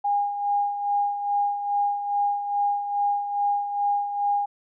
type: tone with tremolo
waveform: sine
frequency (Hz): 814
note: G#5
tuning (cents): -35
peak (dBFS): -19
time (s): 0.04-4.46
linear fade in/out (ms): 10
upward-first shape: sine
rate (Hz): 2.4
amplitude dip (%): 60
effects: none